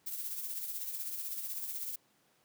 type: noise with tremolo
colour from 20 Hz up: violet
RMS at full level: -37 dBFS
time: 0.06-1.96 s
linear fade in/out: 10 ms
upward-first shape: triangle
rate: 16 Hz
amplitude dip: 55%
effects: pink hiss -70 dBFS RMS until 2.44 s + high-pass 150 Hz 12 dB/octave